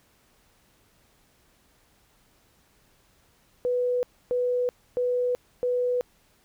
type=tone bursts; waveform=sine; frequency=493.9 Hz; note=B4; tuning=in tune; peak=-22 dBFS; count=4; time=3.65-6.01 s; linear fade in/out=0 ms; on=380 ms; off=280 ms; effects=pink hiss -63 dBFS RMS until 6.44 s